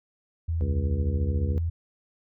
sine tone with pitch glide, 82.6 to 83.61 Hz, E2 to E2, +4 to +25 cents, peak -24 dBFS, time 0.48-1.7 s, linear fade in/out 10 ms, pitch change +21 cents, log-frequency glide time 1.11-1.18 s
harmonic tone, 69.3 Hz, C#2, in tune, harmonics 1 / 2 / 3 / 4 / 5 / 6 / 7, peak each -30 / -35 / -35 / -40 / -41 / -42 / -39 dBFS, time 0.61-1.58 s, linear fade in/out 0 ms
effects none

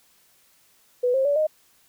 sine tone with pitch steps, 493.9 / 532.4 / 573.9 / 618.7 Hz, B4 / C5 / D5 / D#5, 0 / +30 / -40 / -10 cents, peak -18 dBFS, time 1.03-1.47 s, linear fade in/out 10 ms, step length 110 ms, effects white hiss -60 dBFS RMS until 1.88 s

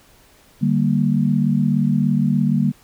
sine chord, G minor, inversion second, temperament equal with one note detuned, 149.4 / 196 / 233.1 Hz, D3 / G3 / Bb3, +30 / 0 / 0 cents, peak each -19 dBFS, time 0.61-2.72 s, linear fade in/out 20 ms, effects pink hiss -52 dBFS RMS until 2.83 s

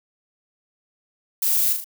violet noise with echo, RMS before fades -21 dBFS, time 1.42-1.73 s, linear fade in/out 5 ms, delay 38 ms, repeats 3, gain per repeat -5 dB, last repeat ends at 1.844 s, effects none

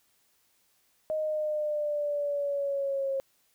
sine linear sweep, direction down, 624 to 539 Hz, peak -27 dBFS, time 1.1-3.2 s, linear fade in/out 0 ms, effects white hiss -69 dBFS RMS until 3.54 s

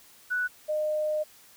sine tone pair in turn, 1480 / 611.2 Hz, F#6 / D#5, 0 / -31 cents, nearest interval octave + minor third, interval 1531 cents, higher first, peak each -25 dBFS, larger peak neither, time 0.3-0.48 / 0.68-1.24 s, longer second, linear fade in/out 20 ms, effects white hiss -55 dBFS RMS until 1.56 s

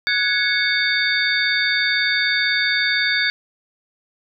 sine tone cluster, 1475 / 1673 / 2211 / 3636 / 4566 Hz, F#6 / G#6 / C#7 / A#7 / D8, -6 / +12 / -5 / -44 / -50 cents, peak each -25 / -21 / -22 / -24 / -24 dBFS, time 0.07-3.3 s, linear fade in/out 0 ms, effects none

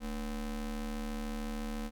square ring-modulated tone, 130 Hz, C3, 11 cents flat, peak -33 dBFS, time 0-1.91 s, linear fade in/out 50 ms, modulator 93.1 Hz, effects none

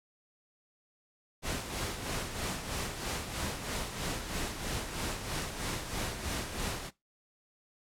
pink noise with tremolo, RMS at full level -34 dBFS, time 1.42-6.91 s, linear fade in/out 50 ms, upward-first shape sine, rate 3.1 Hz, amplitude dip 55%, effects noise-tail reverb RT60 0.2 s tail -20 dB re dry + low-pass 11000 Hz 12 dB/octave

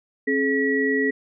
sine tone cluster, 269.2 / 426.3 / 1930 Hz, C4 / G#4 / B6, +49 / +45 / -40 cents, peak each -23 dBFS, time 0.27-1.11 s, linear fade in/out 10 ms, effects none

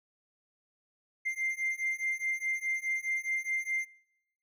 triangle beating tone pair, 2093 / 2097.8 Hz, C7 / C7, 0 / +4 cents, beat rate 4.8 Hz, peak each -31 dBFS, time 1.25-3.86 s, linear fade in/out 20 ms, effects noise-tail reverb RT60 0.9 s tail -25 dB re dry + tanh soft clip ceiling -22 dBFS

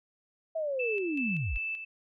sine linear sweep, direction down, 659 to 32.7 Hz, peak -29 dBFS, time 0.55-1.58 s, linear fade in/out 10 ms
sine tone with tremolo, 2637 Hz, E7, in tune, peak -31 dBFS, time 0.79-1.85 s, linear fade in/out 10 ms, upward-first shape square, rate 2.6 Hz, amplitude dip 55%
effects none

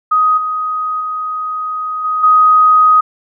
sine tone with level steps, 1253 Hz, D#6, 12 cents sharp, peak -8 / -15 / -17 / -13 / -5 dBFS, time 0.11-3.01 s, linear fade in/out 10 ms, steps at 0.37 / 1 / 2.04 / 2.23 s, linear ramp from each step 10 ms, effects none

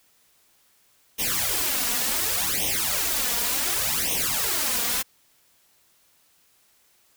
white noise with flanger, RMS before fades -25 dBFS, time 1.18-5.03 s, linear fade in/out 20 ms, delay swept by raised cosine 0.33 to 4.23 ms, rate 0.68 Hz, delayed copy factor +0.95, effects white hiss -62 dBFS RMS until 7.16 s

